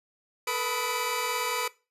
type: tone cluster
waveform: sawtooth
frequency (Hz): 443 / 487.8 / 993 / 1261 / 2317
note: A4 / B4 / B5 / D#6 / D7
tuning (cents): +12 / -21 / +9 / +23 / -24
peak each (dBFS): -33 / -31 / -29 / -31 / -30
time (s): 0.47-1.68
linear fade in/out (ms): 5
effects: noise-tail reverb RT60 0.3 s tail -20 dB re dry + resampled to 32000 Hz